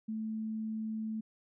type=tone; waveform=sine; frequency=219.2 Hz; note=A3; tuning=6 cents flat; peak=-34 dBFS; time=0.08-1.21 s; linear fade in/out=10 ms; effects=none